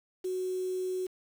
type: tone with quantisation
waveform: sine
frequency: 370 Hz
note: F#4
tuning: in tune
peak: -30 dBFS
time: 0.24-1.07 s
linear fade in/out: 10 ms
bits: 8
effects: none